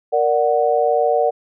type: chord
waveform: sine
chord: Bb augmented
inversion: none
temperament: equal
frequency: 466.2 / 587.3 / 740 Hz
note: Bb4 / D5 / F#5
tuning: 0 / 0 / 0 cents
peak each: -18 dBFS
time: 0.12-1.31 s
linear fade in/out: 20 ms
effects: none